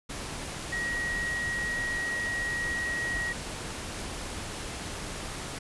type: tone in noise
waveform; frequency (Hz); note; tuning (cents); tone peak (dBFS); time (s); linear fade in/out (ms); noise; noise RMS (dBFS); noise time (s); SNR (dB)
sine; 1900; A#6; +33; -29; 0.72-3.33; 10; pink; -37; 0.09-5.59; +5
effects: resampled to 24000 Hz